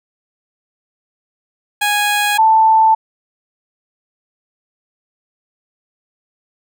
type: tone pair in turn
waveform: 15% pulse / sine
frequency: 828 / 883.9 Hz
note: G#5 / A5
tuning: -5 / +8 cents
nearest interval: minor second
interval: 113 cents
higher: second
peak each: -7 dBFS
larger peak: neither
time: 1.81-2.38 / 2.38-2.95 s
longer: neither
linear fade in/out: 10 ms
effects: none

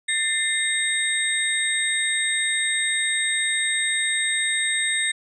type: tone cluster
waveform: sine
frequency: 1793 / 2092 / 3726 / 8350 Hz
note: A6 / C7 / A#7 / C9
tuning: +32 / -1 / -2 / -5 cents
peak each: -26 dBFS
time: 0.08-5.12 s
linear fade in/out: 10 ms
effects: none

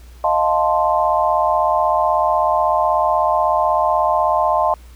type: chord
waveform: sine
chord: F dominant seventh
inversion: third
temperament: equal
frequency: 622.3 / 698.5 / 880 / 1046.5 Hz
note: Eb5 / F5 / A5 / C6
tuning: 0 / 0 / 0 / 0 cents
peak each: -19 dBFS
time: 0.24-4.74 s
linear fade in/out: 2 ms
effects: added 60 Hz sine -38 dBFS peak until 4.95 s + pink hiss -50 dBFS RMS until 4.95 s

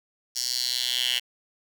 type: tone with high-pass filter sweep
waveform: 10% pulse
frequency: 124.3 Hz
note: B2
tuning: 12 cents sharp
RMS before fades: -27 dBFS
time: 0.35-1.2 s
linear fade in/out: 20 ms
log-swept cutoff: 5300 to 2800 Hz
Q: 4.1
effects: none

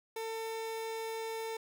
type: tone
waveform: 30% pulse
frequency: 448.4 Hz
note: A4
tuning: 33 cents sharp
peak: -34 dBFS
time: 0.16-1.57 s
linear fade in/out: 5 ms
effects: none

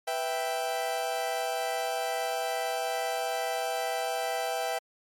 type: chord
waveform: 40% pulse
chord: E minor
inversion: second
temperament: equal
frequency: 493.9 / 659.3 / 784 Hz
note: B4 / E5 / G5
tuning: 0 / 0 / 0 cents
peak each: -35 / -32 / -31 dBFS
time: 0.07-4.79 s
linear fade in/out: 10 ms
effects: MP3 64 kbps

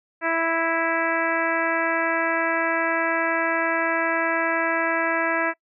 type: harmonic tone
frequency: 329.6 Hz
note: E4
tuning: in tune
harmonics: 1 / 2 / 3 / 4 / 5 / 6 / 7 / 8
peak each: -29 / -26 / -29 / -29 / -26 / -29 / -32 / -38 dBFS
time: 0.21-5.54 s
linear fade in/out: 50 ms
effects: noise-tail reverb RT60 0.1 s tail -24 dB re dry

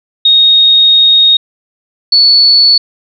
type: tone pair in turn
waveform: sine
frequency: 3729 / 4435 Hz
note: A#7 / C#8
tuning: 0 / 0 cents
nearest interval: minor third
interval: 300 cents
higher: second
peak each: -3 dBFS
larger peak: neither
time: 0.25-1.37 / 2.12-2.78 s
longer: first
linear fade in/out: 5 ms
effects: none

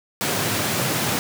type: high-pass noise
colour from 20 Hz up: pink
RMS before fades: -23 dBFS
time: 0.21-1.19 s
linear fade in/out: 0 ms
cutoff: 100 Hz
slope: 48 dB/octave
effects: none

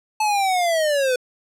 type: linear sweep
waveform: square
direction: down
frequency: 871 to 492.6 Hz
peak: -18 dBFS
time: 0.2-1.16 s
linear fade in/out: 5 ms
effects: low-pass 12000 Hz 12 dB/octave

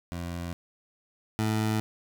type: tone pair in turn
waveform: 20% pulse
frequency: 86.3 / 108.99 Hz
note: F2 / A2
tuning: -20 / -16 cents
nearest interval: major third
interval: 404 cents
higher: second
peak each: -28 / -20 dBFS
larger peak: second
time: 0.12-0.53 / 1.39-1.8 s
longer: neither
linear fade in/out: 0 ms
effects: none

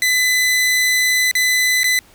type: tone with dropouts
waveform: sawtooth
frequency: 2007 Hz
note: B6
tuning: 27 cents sharp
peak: -10 dBFS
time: 0.02-1.99 s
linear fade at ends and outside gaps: 1 ms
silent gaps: 1.313-1.352 / 1.833-1.842 s
effects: pink hiss -49 dBFS RMS until 2.14 s

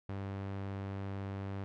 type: tone with low-pass filter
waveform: sawtooth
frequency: 98 Hz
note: G2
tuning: in tune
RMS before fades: -40 dBFS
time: 0.09-1.64 s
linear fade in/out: 0 ms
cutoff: 2600 Hz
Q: 0.53
effects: none

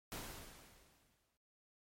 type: noise with exponential decay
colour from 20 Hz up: pink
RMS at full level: -44 dBFS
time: 0.12-1.37 s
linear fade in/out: 0 ms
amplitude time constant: 270 ms
effects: MP3 64 kbps

